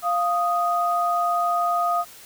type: tone pair together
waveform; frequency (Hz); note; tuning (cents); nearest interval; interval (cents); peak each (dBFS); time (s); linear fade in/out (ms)
sine; 696.8 / 1244.5; F5 / D#6; -4 / 0; minor seventh; 1004; -22; 0.02-2.05; 50
effects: white hiss -45 dBFS RMS until 2.25 s